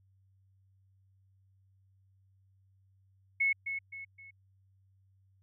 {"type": "tone with echo", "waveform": "sine", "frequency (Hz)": 2193, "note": "C#7", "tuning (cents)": -19, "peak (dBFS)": -25, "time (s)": [3.4, 3.53], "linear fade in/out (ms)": 10, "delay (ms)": 260, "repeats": 3, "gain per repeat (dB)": -8, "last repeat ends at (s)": 4.31, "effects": ["added 96 Hz sine -64 dBFS peak until 5.42 s"]}